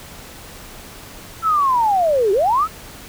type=linear two-way sweep; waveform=sine; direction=down then up; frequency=1351 to 371.9 to 1351 Hz; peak=-13 dBFS; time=1.42-2.68 s; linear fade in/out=50 ms; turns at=2.32 s; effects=pink hiss -38 dBFS RMS until 3.08 s